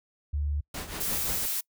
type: tone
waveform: sine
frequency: 73 Hz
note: D2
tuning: 10 cents flat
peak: -26 dBFS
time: 0.33-0.61 s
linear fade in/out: 10 ms
type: noise with tremolo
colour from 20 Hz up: pink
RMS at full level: -34 dBFS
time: 0.74-1.46 s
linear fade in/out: 5 ms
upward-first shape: triangle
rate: 5.7 Hz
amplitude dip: 75%
type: noise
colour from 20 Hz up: blue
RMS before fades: -30 dBFS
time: 1-1.61 s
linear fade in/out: 10 ms
effects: noise-tail reverb RT60 0.1 s tail -26 dB re dry